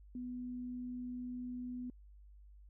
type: tone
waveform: sine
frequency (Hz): 247.9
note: B3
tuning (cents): +7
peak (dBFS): -40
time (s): 0.15-1.9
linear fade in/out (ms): 2
effects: added 50 Hz sine -55 dBFS peak until 2.69 s